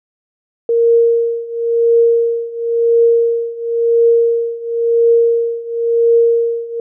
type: tone with tremolo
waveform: sine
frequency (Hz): 465.1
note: A#4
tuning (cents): -4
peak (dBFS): -6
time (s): 0.69-6.8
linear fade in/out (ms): 2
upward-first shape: triangle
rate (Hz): 0.96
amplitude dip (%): 90
effects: none